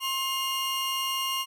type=tone pair together; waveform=40% pulse; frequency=1062 / 2835 Hz; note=C6 / F7; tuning=+25 / +25 cents; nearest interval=octave + perfect fourth; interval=1700 cents; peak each=-30 / -28 dBFS; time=0-1.46 s; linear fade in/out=50 ms; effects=none